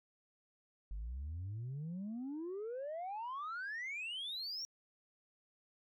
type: exponential sweep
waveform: sine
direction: up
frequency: 47.48 to 5700 Hz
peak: -38 dBFS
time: 0.91-4.65 s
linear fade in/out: 0 ms
effects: tanh soft clip ceiling -38 dBFS